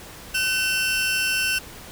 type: tone pair together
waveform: sawtooth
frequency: 1517.8 / 2700 Hz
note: F#6 / E7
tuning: +44 / +41 cents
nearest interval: minor seventh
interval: 997 cents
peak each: -22 / -19 dBFS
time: 0.34-1.59 s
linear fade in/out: 10 ms
effects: pink hiss -41 dBFS RMS until 1.91 s